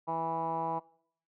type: tone with low-pass filter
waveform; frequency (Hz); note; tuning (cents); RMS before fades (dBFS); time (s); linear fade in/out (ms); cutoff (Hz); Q
10% pulse; 163.9; E3; -10; -33; 0.07-0.8; 20; 920; 8
effects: noise-tail reverb RT60 0.7 s tail -24 dB re dry